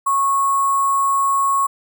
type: tone with sample-and-hold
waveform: sine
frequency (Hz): 1100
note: C#6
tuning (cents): -14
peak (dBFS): -14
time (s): 0.06-1.67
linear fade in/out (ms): 10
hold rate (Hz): 8820
effects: none